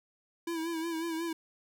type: tone with vibrato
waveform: square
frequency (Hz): 329.6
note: E4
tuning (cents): 0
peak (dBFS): -33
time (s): 0.47-1.33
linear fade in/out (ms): 5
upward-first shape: sine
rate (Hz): 5.5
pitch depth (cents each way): 54
effects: none